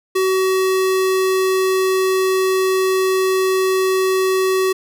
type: tone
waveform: square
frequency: 377.5 Hz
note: F#4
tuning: 35 cents sharp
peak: -15 dBFS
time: 0.15-4.73 s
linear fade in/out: 10 ms
effects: none